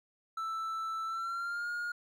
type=tone with pitch glide; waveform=triangle; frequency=1323 to 1426.2 Hz; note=E6 to F6; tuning=+6 to +36 cents; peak=-32 dBFS; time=0.37-1.92 s; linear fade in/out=5 ms; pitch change=+130 cents; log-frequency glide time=1.05-1.69 s; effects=none